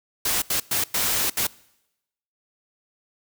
white noise bursts at uneven times, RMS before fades -23 dBFS, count 5, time 0.25-0.42 / 0.5-0.6 / 0.71-0.84 / 0.94-1.3 / 1.37-1.47 s, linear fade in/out 5 ms, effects noise-tail reverb RT60 0.9 s tail -23 dB re dry

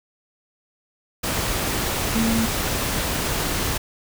sine tone in noise, 226.5 Hz, A#3, 50 cents flat, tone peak -19 dBFS, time 2.15-2.46 s, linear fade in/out 10 ms, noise pink, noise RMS -24 dBFS, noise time 1.23-3.78 s, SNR +2 dB, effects none

